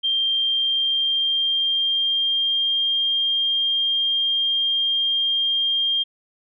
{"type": "tone with pitch glide", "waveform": "sine", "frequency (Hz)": [3178, 3206], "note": ["G7", "G7"], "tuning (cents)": [23, 38], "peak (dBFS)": -18, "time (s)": [0.03, 6.04], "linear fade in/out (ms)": 20, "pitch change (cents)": 15, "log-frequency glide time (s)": [0.33, 2.85], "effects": []}